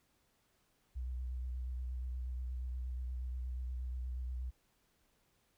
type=tone with vibrato; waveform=sine; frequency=62.5 Hz; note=B1; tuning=21 cents sharp; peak=-37 dBFS; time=0.95-4.51 s; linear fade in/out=20 ms; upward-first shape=sine; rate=8.4 Hz; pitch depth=31 cents each way; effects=pink hiss -75 dBFS RMS until 5.57 s